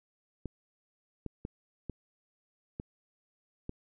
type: clicks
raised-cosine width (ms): 3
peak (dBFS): -24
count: 6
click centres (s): 0.457 / 1.263 / 1.451 / 1.897 / 2.799 / 3.694
effects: none